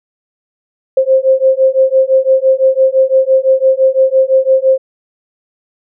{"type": "beating tone pair", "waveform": "sine", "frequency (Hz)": [525, 530.9], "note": ["C5", "C5"], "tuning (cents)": [6, 25], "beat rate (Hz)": 5.9, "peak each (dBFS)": -10, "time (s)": [0.97, 4.78], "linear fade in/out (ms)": 5, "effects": []}